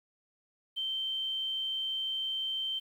sine tone, 3117 Hz, G7, 11 cents flat, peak -31 dBFS, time 0.76-2.8 s, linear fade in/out 20 ms, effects 10-bit

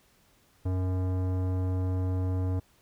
sine tone with tanh clipping, 92.5 Hz, F#2, in tune, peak -28 dBFS, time 0.65-2.6 s, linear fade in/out 10 ms, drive 17 dB, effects pink hiss -64 dBFS RMS until 2.81 s

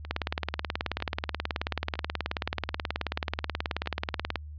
two click trains, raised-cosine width 0.3 ms, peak -12 / -24 dBFS, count 80 / 5, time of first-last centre 0.11-4.357 / 0.05-3.86 s, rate 18.6 / 1.05 Hz, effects added 75 Hz sine -39 dBFS peak until 4.58 s + resampled to 11025 Hz

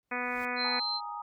pink noise with exponential growth, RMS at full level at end -49 dBFS, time 0.03-0.45 s, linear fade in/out 0 ms, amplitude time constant 90 ms
harmonic tone, 246.9 Hz, B3, in tune, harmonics 1 / 2 / 3 / 4 / 5 / 6 / 7 / 8 / 9 / 10, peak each -40 / -40 / -40 / -40 / -40 / -40 / -40 / -40 / -40 / -40 dBFS, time 0.11-0.8 s, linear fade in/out 10 ms
sine tone, 4116 Hz, C8, 29 cents flat, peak -30 dBFS, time 0.56-1.01 s, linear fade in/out 50 ms
sine chord, Ab suspended second, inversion none, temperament just, 830.6 / 934.4 / 1245.9 Hz, Ab5 / Bb5 / Eb6, 0 / +4 / +2 cents, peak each -40 dBFS, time 0.64-1.22 s, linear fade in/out 5 ms
effects none

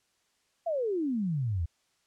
sine exponential sweep, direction down, 698.5 to 76.8 Hz, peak -27 dBFS, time 0.66-1.66 s, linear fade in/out 10 ms, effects white hiss -72 dBFS RMS until 2.06 s + low-pass 8000 Hz 12 dB/octave

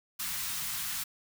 white band-stop noise, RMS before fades -35 dBFS, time 0.19-1.04 s, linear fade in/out 10 ms, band 210 to 960 Hz, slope 24 dB/octave, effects none

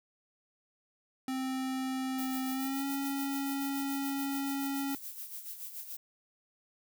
square tone with pitch glide, 261.6 to 276.4 Hz, C4 to C#4, 0 to -5 cents, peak -33 dBFS, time 1.28-4.95 s, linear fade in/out 2 ms, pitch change +95 cents, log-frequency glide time 2.5-2.86 s
violet noise with tremolo, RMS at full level -41 dBFS, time 2.18-5.97 s, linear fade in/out 5 ms, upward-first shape sine, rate 7 Hz, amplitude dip 60%
effects none

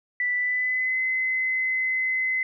sine tone with pitch glide, 1975.5 to 2042 Hz, B6 to C7, 0 to -43 cents, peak -22 dBFS, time 0.2-2.43 s, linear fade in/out 2 ms, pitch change +57 cents, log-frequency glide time 0.35-1 s, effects none

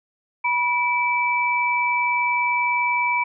sine tone pair together, 973.3 / 2315 Hz, B5 / D7, -26 / -25 cents, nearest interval octave + minor third, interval 1501 cents, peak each -21 dBFS, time 0.44-3.24 s, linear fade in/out 10 ms, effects none

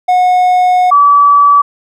triangle / sine tone pair in turn, 728 / 1148.9 Hz, F#5 / D6, -28 / -38 cents, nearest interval minor sixth, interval 790 cents, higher second, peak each -4 / -3 dBFS, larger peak second, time 0.08-0.91 / 0.91-1.62 s, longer first, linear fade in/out 10 ms, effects none

